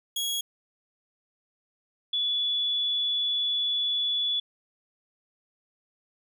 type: tone pair in turn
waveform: sawtooth / sine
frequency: 3322 / 3429 Hz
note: G#7 / A7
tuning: 0 / -45 cents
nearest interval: minor second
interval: 55 cents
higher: second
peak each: -24 dBFS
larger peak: neither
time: 0.16-0.41 / 2.13-4.4 s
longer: second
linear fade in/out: 5 ms
effects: none